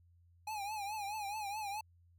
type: tone with vibrato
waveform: square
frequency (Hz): 830.6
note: G#5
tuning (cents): 0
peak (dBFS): -39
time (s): 0.47-1.81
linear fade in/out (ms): 5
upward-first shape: triangle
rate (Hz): 4.7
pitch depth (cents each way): 110
effects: added 86 Hz sine -63 dBFS peak until 2.18 s